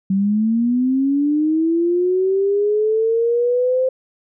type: linear sweep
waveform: sine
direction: up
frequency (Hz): 189.5 to 522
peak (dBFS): -14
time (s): 0.1-3.89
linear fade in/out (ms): 5
effects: none